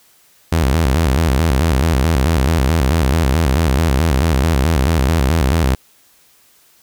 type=tone with vibrato; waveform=sawtooth; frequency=73.42 Hz; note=D2; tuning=in tune; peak=-8 dBFS; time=0.52-5.75 s; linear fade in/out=5 ms; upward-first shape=square; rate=4.6 Hz; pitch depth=200 cents each way; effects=white hiss -52 dBFS RMS until 6.82 s